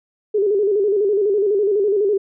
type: tone with vibrato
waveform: sine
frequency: 406.5 Hz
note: G#4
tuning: 37 cents flat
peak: -14 dBFS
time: 0.34-2.18 s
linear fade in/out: 10 ms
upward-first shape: square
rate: 12 Hz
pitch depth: 75 cents each way
effects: none